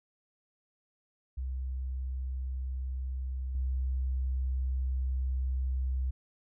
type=tone with level steps; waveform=sine; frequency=64.7 Hz; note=C2; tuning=19 cents flat; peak=-32 / -28 dBFS; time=1.37-6.11 s; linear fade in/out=10 ms; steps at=3.55 s; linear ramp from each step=2 ms; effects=none